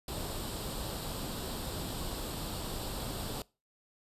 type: noise with comb filter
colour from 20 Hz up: pink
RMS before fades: -38 dBFS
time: 0.08-3.42 s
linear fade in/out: 2 ms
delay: 0.24 ms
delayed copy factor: +0.6
effects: noise-tail reverb RT60 0.3 s tail -23 dB re dry + resampled to 32000 Hz